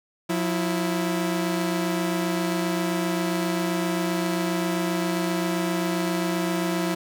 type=tone pair together; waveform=sawtooth; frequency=178.58 / 329.6 Hz; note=F3 / E4; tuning=+39 / 0 cents; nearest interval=major seventh; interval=1061 cents; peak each=-22 dBFS; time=0.29-6.95 s; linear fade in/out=10 ms; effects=none